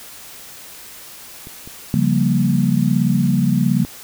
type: clicks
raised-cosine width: 3 ms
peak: -23 dBFS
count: 2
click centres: 1.471 / 1.675 s
type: chord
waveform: sine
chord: G half-diminished seventh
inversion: second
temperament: equal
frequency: 138.59 / 174.61 / 196 / 233.1 Hz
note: Db3 / F3 / G3 / Bb3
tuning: 0 / 0 / 0 / 0 cents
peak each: -19 dBFS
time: 1.94-3.85 s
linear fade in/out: 0 ms
effects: white hiss -38 dBFS RMS until 4.03 s